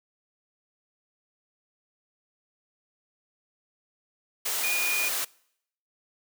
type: tone in noise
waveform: sine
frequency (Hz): 2445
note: D#7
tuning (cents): -31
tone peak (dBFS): -26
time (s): 4.63-5.09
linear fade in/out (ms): 10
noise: white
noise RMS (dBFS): -29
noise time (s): 4.45-5.25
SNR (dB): 0
effects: noise-tail reverb RT60 0.7 s tail -24 dB re dry + high-pass 400 Hz 12 dB/octave